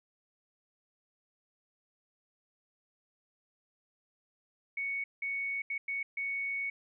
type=tone bursts at uneven times; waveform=sine; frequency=2223 Hz; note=C#7; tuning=4 cents sharp; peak=-32 dBFS; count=5; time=4.77-5.04 / 5.22-5.62 / 5.7-5.78 / 5.88-6.03 / 6.17-6.7 s; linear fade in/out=5 ms; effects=none